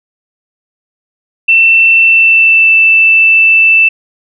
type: tone with pitch glide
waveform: sine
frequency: 2682 to 2653 Hz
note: E7 to E7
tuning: +29 to +10 cents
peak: -3 dBFS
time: 1.48-3.89 s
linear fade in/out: 10 ms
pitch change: -19 cents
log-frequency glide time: 2.02-2.72 s
effects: none